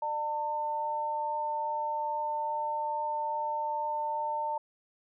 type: tone pair together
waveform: sine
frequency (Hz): 599 / 900.6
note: D5 / A5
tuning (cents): +34 / +40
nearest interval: perfect fifth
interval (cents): 706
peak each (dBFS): -37 / -30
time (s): 0.02-4.58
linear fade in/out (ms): 5
effects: none